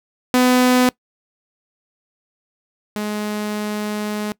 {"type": "tone pair in turn", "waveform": "sawtooth", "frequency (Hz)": [251.1, 210.2], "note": ["B3", "G#3"], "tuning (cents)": [29, 21], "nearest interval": "minor third", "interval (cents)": 308, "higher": "first", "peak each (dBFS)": [-8, -18], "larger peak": "first", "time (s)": [[0.34, 0.89], [2.96, 4.32]], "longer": "second", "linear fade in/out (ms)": 0, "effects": ["noise-tail reverb RT60 0.1 s tail -22 dB re dry"]}